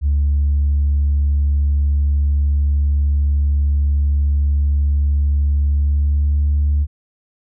sine tone with pitch glide, 71.7 to 72.83 Hz, D2 to D2, -41 to -14 cents, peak -11 dBFS, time 0.01-6.87 s, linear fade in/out 50 ms, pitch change +27 cents, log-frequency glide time 5.66-6.43 s, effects tanh soft clip ceiling -10 dBFS

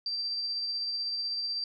sine tone with tremolo, 4693 Hz, D8, 2 cents flat, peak -29 dBFS, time 0.06-1.64 s, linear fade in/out 2 ms, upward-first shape sine, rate 16 Hz, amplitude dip 25%, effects none

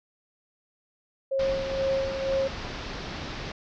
sine tone with tremolo, 539 Hz, C#5, 49 cents flat, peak -22 dBFS, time 1.31-2.48 s, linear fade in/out 10 ms, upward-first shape sine, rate 2.1 Hz, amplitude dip 60%
pink low-pass noise, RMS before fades -36 dBFS, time 1.39-3.52 s, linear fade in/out 5 ms, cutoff 5500 Hz, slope 48 dB/octave
effects none

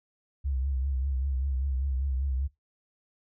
sine tone with vibrato, 66.8 Hz, C2, 36 cents sharp, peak -26 dBFS, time 0.44-2.48 s, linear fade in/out 20 ms, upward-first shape triangle, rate 5.1 Hz, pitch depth 100 cents each way, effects noise-tail reverb RT60 0.2 s tail -22 dB re dry

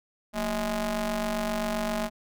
sawtooth ring-modulated tone, 204.1 Hz, G#3, 30 cents flat, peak -20 dBFS, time 0.33-2.1 s, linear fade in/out 50 ms, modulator 432 Hz, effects none

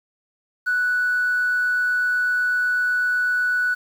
triangle tone with amplitude modulation, 1480 Hz, F#6, in tune, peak -13 dBFS, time 0.66-3.75 s, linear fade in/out 20 ms, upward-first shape sine, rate 128 Hz, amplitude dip 35%, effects tanh soft clip ceiling -15 dBFS + 8-bit

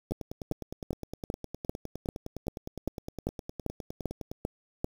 two click trains, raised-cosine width 2 ms, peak -16 / -24 dBFS, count 13 / 42, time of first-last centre 0.12-4.844 / 0.11-4.315 s, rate 2.54 / 9.75 Hz, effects 7-bit

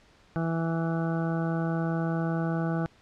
harmonic tone, 164.81 Hz, E3, in tune, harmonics 1 / 2 / 3 / 4 / 5 / 7 / 8 / 9, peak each -27 / -33 / -38 / -37 / -39 / -43 / -44 / -41 dBFS, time 0.36-2.86 s, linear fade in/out 0 ms, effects pink hiss -59 dBFS RMS until 3.01 s + low-pass 5000 Hz 12 dB/octave

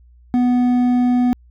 triangle tone with hard clipping, 246.9 Hz, B3, in tune, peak -14 dBFS, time 0.34-1.33 s, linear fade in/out 0 ms, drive 9 dB, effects added 60 Hz sine -45 dBFS peak until 1.5 s

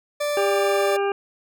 40% pulse tone, 587.3 Hz, D5, in tune, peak -21 dBFS, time 0.2-0.97 s, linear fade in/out 10 ms
harmonic tone, 398.9 Hz, G4, 30 cents sharp, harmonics 1 / 2 / 3 / 4 / 6 / 7, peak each -21 / -27 / -31 / -33 / -37 / -38 dBFS, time 0.37-1.12 s, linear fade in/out 2 ms
effects none

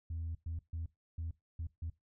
sine tone bursts at uneven times, 82.2 Hz, E2, 4 cents flat, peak -35 dBFS, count 6, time 0.1-0.35 / 0.46-0.59 / 0.73-0.86 / 1.18-1.31 / 1.59-1.67 / 1.82-1.9 s, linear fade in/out 5 ms, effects noise-tail reverb RT60 0.2 s tail -21 dB re dry + tanh soft clip ceiling -34 dBFS

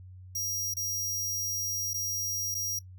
sawtooth tone with dropouts, 5700 Hz, F8, 34 cents sharp, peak -28 dBFS, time 0.35-2.79 s, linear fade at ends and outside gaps 5 ms, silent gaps 0.739-0.767 / 1.934-1.941 / 2.545-2.549 s, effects noise-tail reverb RT60 0.1 s tail -19 dB re dry + added 92 Hz sine -45 dBFS peak until 2.98 s

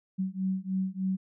sine beating tone pair, 187.5 / 190.8 Hz, F#3 / G3, +23 / -47 cents, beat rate 3.3 Hz, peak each -31 dBFS, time 0.18-1.17 s, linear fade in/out 20 ms, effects none

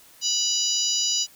harmonic tone, 979 Hz, B5, 15 cents flat, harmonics 3 / 4 / 5 / 6 / 7, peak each -28 / -30 / -26 / -27 / -28 dBFS, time 0.21-1.27 s, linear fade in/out 50 ms, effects white hiss -52 dBFS RMS until 1.35 s

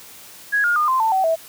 sine tone with pitch steps, 1661.2 / 1421.3 / 1216.1 / 1040.5 / 890.2 / 761.7 / 651.7 Hz, G#6 / F6 / D#6 / C6 / A5 / G5 / E5, 0 / +30 / -40 / -10 / +20 / -50 / -20 cents, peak -15 dBFS, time 0.52-1.36 s, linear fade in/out 20 ms, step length 120 ms, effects white hiss -42 dBFS RMS until 1.48 s + high-pass 80 Hz 12 dB/octave

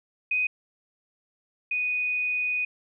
sine tone pair in turn, 2500 / 2483 Hz, D#7 / D#7, +8 / -4 cents, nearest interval unison, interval 12 cents, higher first, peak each -22 / -24 dBFS, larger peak first, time 0.31-0.47 / 1.71-2.65 s, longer second, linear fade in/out 5 ms, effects none

